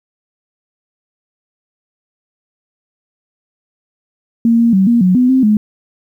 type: tone with pitch steps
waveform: sine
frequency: 231.2 / 233.1 / 191.2 / 235.9 / 183 / 250.3 / 261.5 / 212.1 Hz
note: A#3 / A#3 / G3 / A#3 / F#3 / B3 / C4 / G#3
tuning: -14 / 0 / -43 / +21 / -19 / +23 / -1 / +37 cents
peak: -7 dBFS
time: 4.45-5.57 s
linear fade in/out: 2 ms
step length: 140 ms
effects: 8-bit